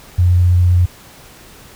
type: tone with vibrato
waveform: sine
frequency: 89 Hz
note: F2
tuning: 33 cents sharp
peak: -8 dBFS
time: 0.18-0.86 s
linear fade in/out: 10 ms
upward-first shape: square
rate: 15 Hz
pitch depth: 8 cents each way
effects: pink hiss -41 dBFS RMS until 1.75 s